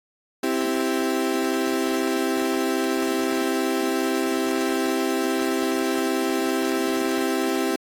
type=chord; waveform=35% pulse; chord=C major; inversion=none; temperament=equal; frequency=261.6 / 329.6 / 392 Hz; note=C4 / E4 / G4; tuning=0 / 0 / 0 cents; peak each=-24 dBFS; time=0.43-7.76 s; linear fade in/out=5 ms; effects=AAC 64 kbps